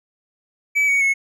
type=tone with pitch steps; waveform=triangle; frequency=2293 / 2241 / 2189 Hz; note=D7 / C#7 / C#7; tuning=-42 / +18 / -22 cents; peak=-13 dBFS; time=0.75-1.14 s; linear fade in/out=20 ms; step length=130 ms; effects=none